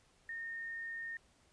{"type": "tone", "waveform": "sine", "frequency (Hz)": 1833, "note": "A#6", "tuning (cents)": -30, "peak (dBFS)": -40, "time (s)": [0.29, 1.17], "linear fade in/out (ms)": 2, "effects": ["pink hiss -69 dBFS RMS until 1.52 s", "resampled to 22050 Hz"]}